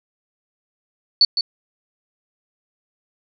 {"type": "tone with echo", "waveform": "sine", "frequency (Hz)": 4469, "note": "C#8", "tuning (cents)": 13, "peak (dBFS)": -9, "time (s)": [1.21, 1.25], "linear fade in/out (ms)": 2, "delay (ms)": 160, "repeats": 1, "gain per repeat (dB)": -8, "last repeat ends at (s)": 1.41, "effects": []}